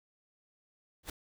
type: noise with exponential growth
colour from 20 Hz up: pink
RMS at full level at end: -33 dBFS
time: 1.03-1.1 s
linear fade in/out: 5 ms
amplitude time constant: 15 ms
effects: none